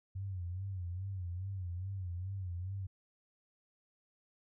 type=tone with vibrato; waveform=sine; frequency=92.5 Hz; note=F#2; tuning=in tune; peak=-37 dBFS; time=0.15-2.87 s; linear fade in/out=10 ms; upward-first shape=sine; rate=2.4 Hz; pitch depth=110 cents each way; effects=none